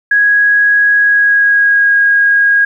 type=tone with pitch glide; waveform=sine; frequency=1659 to 1638.1 Hz; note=G#6 to G#6; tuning=-2 to -24 cents; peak=-6 dBFS; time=0.11-2.65 s; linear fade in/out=5 ms; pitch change=-22 cents; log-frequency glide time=0.96-1.96 s; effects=8-bit